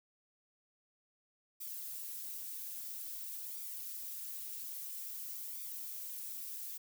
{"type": "noise with flanger", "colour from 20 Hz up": "violet", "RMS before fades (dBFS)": -44, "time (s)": [1.6, 6.78], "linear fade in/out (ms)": 10, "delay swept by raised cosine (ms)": [0.84, 6.84], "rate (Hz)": 0.5, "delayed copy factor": 0.55, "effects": []}